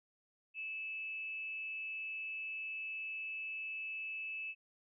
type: tone with amplitude modulation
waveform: sine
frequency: 2621 Hz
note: E7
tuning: 11 cents flat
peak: -38 dBFS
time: 0.54-4.55 s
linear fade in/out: 50 ms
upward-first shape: sine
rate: 299 Hz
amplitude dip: 30%
effects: none